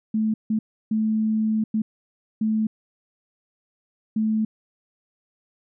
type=tone bursts at uneven times; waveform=sine; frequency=218 Hz; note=A3; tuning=16 cents flat; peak=-19 dBFS; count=6; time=0.14-0.34 / 0.5-0.59 / 0.91-1.64 / 1.74-1.82 / 2.41-2.67 / 4.16-4.45 s; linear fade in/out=5 ms; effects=none